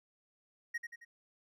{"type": "tone with echo", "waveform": "triangle", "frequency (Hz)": 1882, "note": "A#6", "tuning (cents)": 16, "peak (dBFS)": -32, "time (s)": [0.74, 0.78], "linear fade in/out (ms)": 10, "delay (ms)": 90, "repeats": 3, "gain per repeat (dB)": -6, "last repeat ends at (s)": 1.05, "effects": []}